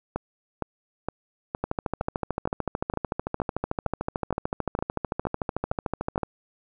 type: two click trains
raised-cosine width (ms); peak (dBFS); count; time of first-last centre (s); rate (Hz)
1; -12 / -13; 63 / 14; 1.64-6.233 / 0.16-6.179; 13.5 / 2.16
effects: none